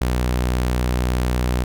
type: tone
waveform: sawtooth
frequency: 61.74 Hz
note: B1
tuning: in tune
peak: -14 dBFS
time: 0.01-1.64 s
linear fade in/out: 5 ms
effects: none